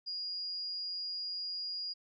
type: tone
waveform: sine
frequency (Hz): 4859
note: D#8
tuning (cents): -42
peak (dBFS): -36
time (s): 0.06-1.94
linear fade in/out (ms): 20
effects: none